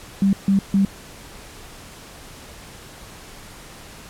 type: tone bursts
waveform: sine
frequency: 196.1 Hz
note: G3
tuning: 1 cent sharp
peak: -13 dBFS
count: 3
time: 0.22-0.85 s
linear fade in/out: 2 ms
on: 110 ms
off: 150 ms
effects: pink hiss -41 dBFS RMS until 4.09 s + low-pass 12000 Hz 12 dB/octave